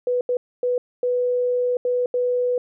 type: tone bursts at uneven times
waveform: sine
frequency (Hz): 493.9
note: B4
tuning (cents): 0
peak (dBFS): -18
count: 6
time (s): 0.07-0.21 / 0.29-0.37 / 0.63-0.78 / 1.03-1.77 / 1.85-2.06 / 2.14-2.58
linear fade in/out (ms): 2
effects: none